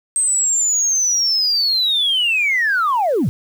sine linear sweep, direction down, 8372 to 92.5 Hz, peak -13 dBFS, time 0.16-3.29 s, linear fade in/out 0 ms, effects tanh soft clip ceiling -10 dBFS + 7-bit

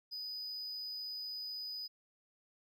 triangle tone, 4978 Hz, D#8, in tune, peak -39 dBFS, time 0.11-1.88 s, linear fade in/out 20 ms, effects none

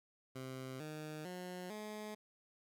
15% pulse tone with pitch steps, 130.81 / 153.77 / 180.77 / 212.5 Hz, C3 / D#3 / F#3 / G#3, 0 / -20 / -40 / +40 cents, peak -38 dBFS, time 0.35-2.15 s, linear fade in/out 10 ms, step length 450 ms, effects none

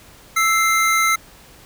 square tone pair together, 1318.5 / 2093 Hz, E6 / C7, 0 / 0 cents, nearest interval minor sixth, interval 800 cents, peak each -18 dBFS, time 0.36-1.16 s, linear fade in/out 10 ms, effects pink hiss -46 dBFS RMS until 1.65 s

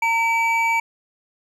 triangle tone pair together, 914 / 2303 Hz, A#5 / D7, -34 / -34 cents, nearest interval octave + major third, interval 1600 cents, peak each -18 dBFS, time 0.02-0.8 s, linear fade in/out 5 ms, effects none

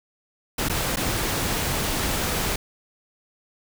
pink noise with dropouts, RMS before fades -25 dBFS, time 0.58-2.56 s, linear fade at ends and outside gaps 5 ms, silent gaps 0.687-0.696 / 0.96-0.969 s, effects none

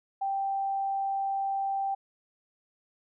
sine tone, 784 Hz, G5, in tune, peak -27 dBFS, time 0.21-1.95 s, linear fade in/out 10 ms, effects none

